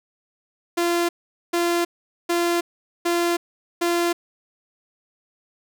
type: tone bursts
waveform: sawtooth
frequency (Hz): 344.2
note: F4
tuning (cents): -25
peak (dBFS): -15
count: 5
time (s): 0.77-4.13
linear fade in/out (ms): 10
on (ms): 320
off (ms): 440
effects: none